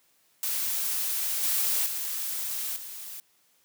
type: noise with level steps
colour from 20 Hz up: blue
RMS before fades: -29 / -26 / -32 / -40 dBFS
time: 0.43-3.2 s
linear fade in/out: 0 ms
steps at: 1.43 / 1.86 / 2.76 s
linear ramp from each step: 5 ms
effects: white hiss -66 dBFS RMS until 3.64 s + high-pass 100 Hz 12 dB/octave